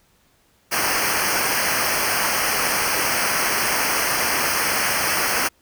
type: noise with comb filter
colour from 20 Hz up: pink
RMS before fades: -21 dBFS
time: 0.71-5.49 s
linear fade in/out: 20 ms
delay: 0.27 ms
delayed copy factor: -0.95
effects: pink hiss -60 dBFS RMS until 5.61 s